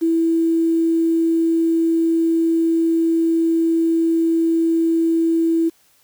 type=tone with quantisation; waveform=sine; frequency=329.6 Hz; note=E4; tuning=in tune; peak=-14 dBFS; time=0.01-5.7 s; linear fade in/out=20 ms; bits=7; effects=white hiss -57 dBFS RMS until 6.03 s